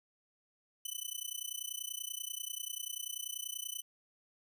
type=tone with amplitude modulation; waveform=10% pulse; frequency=3000 Hz; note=F#7; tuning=23 cents sharp; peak=-27 dBFS; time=0.85-3.82 s; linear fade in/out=5 ms; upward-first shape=sine; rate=30.3 Hz; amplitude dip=95%; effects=none